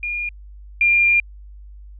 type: tone pair in turn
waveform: sine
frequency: 2422 / 2398 Hz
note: D#7 / D7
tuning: -47 / +36 cents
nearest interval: unison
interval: 17 cents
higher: first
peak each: -22 / -12 dBFS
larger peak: second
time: 0.03-0.29 / 0.81-1.2 s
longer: second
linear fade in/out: 2 ms
effects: added 50 Hz sine -37 dBFS peak until 1.99 s